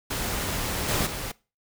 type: noise with level steps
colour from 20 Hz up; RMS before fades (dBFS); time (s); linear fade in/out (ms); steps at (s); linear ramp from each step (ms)
pink; -29 / -25 / -33; 0.1-1.32; 10; 0.88 / 1.06; 10
effects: noise-tail reverb RT60 0.3 s tail -21 dB re dry